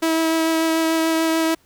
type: tone with vibrato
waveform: sawtooth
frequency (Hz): 323.9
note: E4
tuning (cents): -30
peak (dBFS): -13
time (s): 0.02-1.55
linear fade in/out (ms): 10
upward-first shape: triangle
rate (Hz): 6.8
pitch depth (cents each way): 14
effects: pink hiss -58 dBFS RMS until 1.65 s